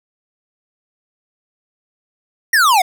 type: exponential sweep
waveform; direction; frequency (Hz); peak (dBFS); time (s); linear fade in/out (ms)
square; down; 1930 to 698.5; -10; 2.53-2.82; 5
effects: none